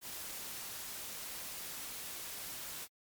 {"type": "noise", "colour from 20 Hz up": "white", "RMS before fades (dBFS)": -44, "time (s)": [0.01, 2.88], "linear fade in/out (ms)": 50, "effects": ["MP3 96 kbps"]}